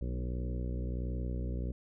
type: harmonic tone with a mistuned harmonic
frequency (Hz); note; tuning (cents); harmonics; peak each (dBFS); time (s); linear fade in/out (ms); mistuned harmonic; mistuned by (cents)
61.4; B1; -9; 1 / 2 / 3 / 4 / 5 / 6 / 7 / 8 / 9; -34 / -40 / -44 / -46 / -48 / -50 / -51 / -52 / -53; 0.01-1.72; 5; 4; -22
effects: none